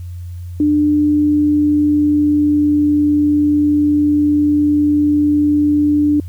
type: tone with pitch glide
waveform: sine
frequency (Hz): 297.5 to 295.1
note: D4 to D4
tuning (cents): +22 to +8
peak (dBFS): -10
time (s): 0.6-6.2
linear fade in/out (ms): 2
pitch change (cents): -14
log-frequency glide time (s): 0.72-2.92
effects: added 88 Hz sine -25 dBFS peak until 6.28 s + white hiss -53 dBFS RMS until 6.28 s